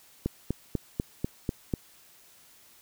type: click train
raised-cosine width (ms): 3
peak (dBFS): -14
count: 7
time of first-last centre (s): 0.26-1.738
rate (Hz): 4.06
effects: white hiss -57 dBFS RMS until 2.81 s